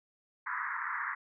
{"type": "band-pass noise", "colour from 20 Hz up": "white", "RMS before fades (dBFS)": -36, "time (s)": [0.46, 1.15], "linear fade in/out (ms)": 10, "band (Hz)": [950, 2000], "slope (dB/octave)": 96, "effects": []}